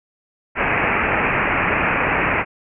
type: low-pass noise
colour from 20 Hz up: white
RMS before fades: -19 dBFS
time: 0.55-2.45 s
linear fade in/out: 50 ms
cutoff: 2600 Hz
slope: 96 dB/octave
effects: none